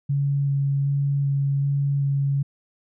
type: tone with vibrato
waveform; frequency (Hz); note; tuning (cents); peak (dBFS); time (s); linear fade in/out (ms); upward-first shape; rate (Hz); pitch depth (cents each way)
sine; 140; C#3; +18; -19; 0.09-2.43; 10; square; 1.3; 8
effects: none